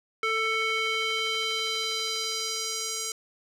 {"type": "tone with band-pass filter sweep", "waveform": "square", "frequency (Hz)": 443.8, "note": "A4", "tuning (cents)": 15, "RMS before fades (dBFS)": -29, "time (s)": [0.23, 3.12], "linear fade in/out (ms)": 2, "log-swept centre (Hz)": [1900, 6900], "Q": 1.9, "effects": []}